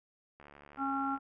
click train, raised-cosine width 0.5 ms, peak -38 dBFS, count 57, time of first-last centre 0.4-1.176 s, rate 72.2 Hz
harmonic tone, 273.1 Hz, C#4, 26 cents flat, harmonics 1 / 3 / 4 / 5, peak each -35 / -36 / -45 / -35 dBFS, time 0.77-1.19 s, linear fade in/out 50 ms
effects none

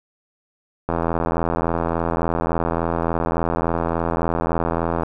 click train, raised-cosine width 1 ms, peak -7 dBFS, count 347, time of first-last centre 0.89-5.034 s, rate 83.5 Hz, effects none

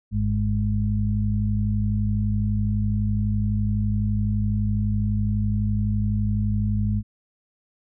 harmonic tone, 51.91 Hz, G#1, in tune, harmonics 1 / 2 / 4, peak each -26 / -22 / -26 dBFS, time 0.11-7.03 s, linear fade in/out 50 ms, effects none

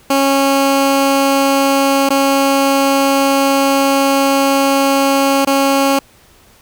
15% pulse tone with dropouts, 274.6 Hz, C#4, 16 cents flat, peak -4 dBFS, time 0.1-5.99 s, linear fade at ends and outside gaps 5 ms, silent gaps 2.091-2.103 / 5.45-5.471 s, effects pink hiss -47 dBFS RMS until 6.61 s

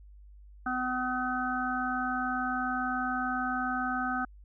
harmonic tone, 253 Hz, B3, 42 cents sharp, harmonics 1 / 3 / 5 / 6, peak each -34 / -34 / -34 / -34 dBFS, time 0.66-4.25 s, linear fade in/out 5 ms, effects added 50 Hz sine -49 dBFS peak until 4.44 s

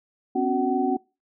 sine tone cluster, 254.4 / 278.6 / 368.9 / 755 Hz, C4 / C#4 / F#4 / F#5, -48 / +9 / -5 / +35 cents, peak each -26 dBFS, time 0.35-0.97 s, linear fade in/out 10 ms, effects noise-tail reverb RT60 0.3 s tail -25 dB re dry

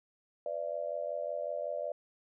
sine tone with amplitude modulation, 587.3 Hz, D5, in tune, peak -29 dBFS, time 0.46-1.92 s, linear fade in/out 2 ms, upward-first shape sine, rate 85.4 Hz, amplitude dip 100%, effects none

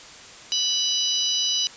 harmonic tone, 987 Hz, B5, 1 cent flat, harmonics 3 / 4 / 5 / 6, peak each -25 / -26 / -27 / -28 dBFS, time 0.52-1.67 s, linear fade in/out 0 ms, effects white hiss -43 dBFS RMS until 1.76 s + resampled to 16000 Hz

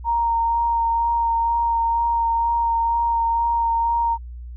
sine tone with vibrato, 928 Hz, A#5, 8 cents flat, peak -17 dBFS, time 0.04-4.18 s, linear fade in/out 50 ms, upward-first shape sine, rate 2.1 Hz, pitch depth 13 cents each way, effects added 60 Hz sine -32 dBFS peak until 4.56 s

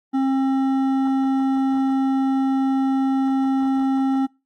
sine tone with hard clipping, 267.7 Hz, C4, 40 cents sharp, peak -19 dBFS, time 0.13-4.27 s, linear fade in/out 20 ms, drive 9 dB, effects noise-tail reverb RT60 0.3 s tail -26 dB re dry + AAC 64 kbps

